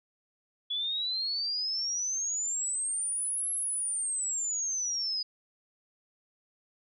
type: exponential two-way sweep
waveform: sine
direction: up then down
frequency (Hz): 3387 to 11175 to 4930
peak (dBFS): -29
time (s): 0.7-5.23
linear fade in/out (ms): 10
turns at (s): 3.51
effects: none